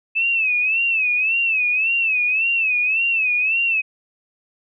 sine tone with vibrato, 2600 Hz, E7, 24 cents flat, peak -16 dBFS, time 0.15-3.82 s, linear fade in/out 20 ms, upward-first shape sine, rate 1.8 Hz, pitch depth 110 cents each way, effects none

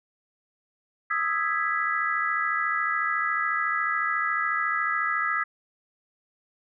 sine chord, E major seventh, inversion third, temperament equal, 1244.5 / 1318.5 / 1661.2 / 1975.5 Hz, D#6 / E6 / G#6 / B6, 0 / 0 / 0 / 0 cents, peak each -29 dBFS, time 1.1-5.44 s, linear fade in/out 10 ms, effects none

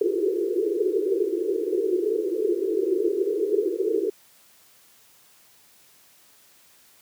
white band-pass noise, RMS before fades -24 dBFS, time 0.01-4.1 s, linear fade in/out 5 ms, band 340 to 450 Hz, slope 96 dB/octave, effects white hiss -56 dBFS RMS until 7.01 s + high-pass 80 Hz 12 dB/octave

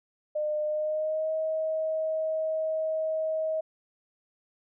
sine tone with pitch glide, 605 to 633.2 Hz, D#5 to D#5, -49 to +30 cents, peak -26 dBFS, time 0.35-3.61 s, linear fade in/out 10 ms, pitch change +79 cents, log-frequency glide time 0.64-1.32 s, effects none

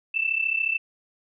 sine tone pair together, 2637 / 2671 Hz, E7 / E7, 0 / +22 cents, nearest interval unison, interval 22 cents, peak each -25 dBFS, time 0.14-0.78 s, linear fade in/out 10 ms, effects none

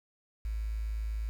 sine tone with quantisation, 54 Hz, A1, 32 cents flat, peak -31 dBFS, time 0.45-1.29 s, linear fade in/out 0 ms, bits 9, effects none

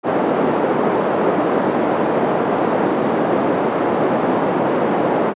pink band-pass noise, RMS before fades -17 dBFS, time 0.03-5.34 s, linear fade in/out 50 ms, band 250 to 810 Hz, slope 12 dB/octave, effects high-pass 150 Hz 12 dB/octave + resampled to 8000 Hz

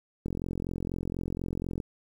click train, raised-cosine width 3 ms, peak -20 dBFS, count 69, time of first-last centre 0.26-1.802 s, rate 44.1 Hz, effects 9-bit

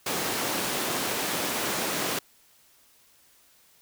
pink high-pass noise, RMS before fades -29 dBFS, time 0.06-2.19 s, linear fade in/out 5 ms, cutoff 240 Hz, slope 12 dB/octave, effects white hiss -60 dBFS RMS until 3.81 s

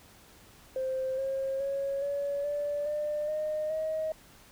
sine tone with pitch steps, 523.3 / 537.4 / 551.9 / 566.7 / 582 / 597.7 / 613.7 / 630.3 Hz, C5 / C5 / C#5 / C#5 / D5 / D5 / D#5 / D#5, 0 / +46 / -8 / +38 / -16 / +30 / -24 / +22 cents, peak -28 dBFS, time 0.76-4.12 s, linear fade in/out 2 ms, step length 420 ms, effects tanh soft clip ceiling -24 dBFS + pink hiss -56 dBFS RMS until 4.51 s

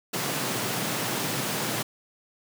pink high-pass noise, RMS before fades -29 dBFS, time 0.13-1.83 s, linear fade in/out 10 ms, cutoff 110 Hz, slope 96 dB/octave, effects none

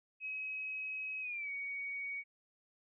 sine tone with pitch glide, 2548 to 2244 Hz, D#7 to C#7, +41 to +21 cents, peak -38 dBFS, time 0.2-2.24 s, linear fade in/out 50 ms, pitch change -220 cents, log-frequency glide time 1.21-1.5 s, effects none

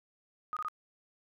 sine tone bursts, 1244.5 Hz, D#6, in tune, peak -33 dBFS, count 3, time 0.53-0.684 s, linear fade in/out 0 ms, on 36 ms, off 23 ms, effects none

